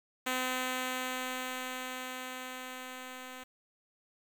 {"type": "tone with level ramp", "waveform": "5% pulse", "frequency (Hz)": 255.7, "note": "C4", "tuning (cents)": -40, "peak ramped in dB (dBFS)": [-19, -33], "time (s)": [0.26, 3.44], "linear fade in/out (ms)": 10, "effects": ["10-bit"]}